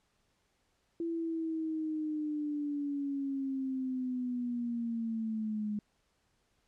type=linear sweep; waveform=sine; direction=down; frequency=335.9 to 207.7 Hz; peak=-32 dBFS; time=1-5.79 s; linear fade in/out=2 ms; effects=pink hiss -75 dBFS RMS until 6.67 s + low-pass 9000 Hz 12 dB/octave